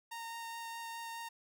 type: tone with vibrato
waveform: sawtooth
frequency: 922 Hz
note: A#5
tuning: 19 cents flat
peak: -38 dBFS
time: 0.11-1.29 s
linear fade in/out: 10 ms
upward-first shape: sine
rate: 4.8 Hz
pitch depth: 9 cents each way
effects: none